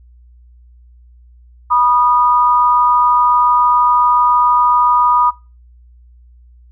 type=tone pair together; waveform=sine; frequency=977.1 / 1230 Hz; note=B5 / D#6; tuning=-19 / -20 cents; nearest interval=major third; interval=399 cents; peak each=-12 dBFS; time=1.7-5.31 s; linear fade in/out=20 ms; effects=noise-tail reverb RT60 0.3 s tail -21 dB re dry + added 60 Hz sine -41 dBFS peak until 6.71 s